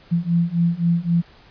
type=beating tone pair; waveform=sine; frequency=168.3 / 172.1 Hz; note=E3 / F3; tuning=+36 / -25 cents; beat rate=3.8 Hz; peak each=-20 / -19 dBFS; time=0.11-1.22 s; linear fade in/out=20 ms; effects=pink hiss -50 dBFS RMS until 1.5 s + resampled to 11025 Hz